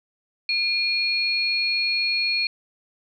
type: tone pair together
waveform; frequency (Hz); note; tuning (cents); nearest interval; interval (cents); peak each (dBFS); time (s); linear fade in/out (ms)
sine; 2416 / 4308; D7 / C8; +48 / +50; minor seventh; 1002; -23; 0.49-2.47; 2
effects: none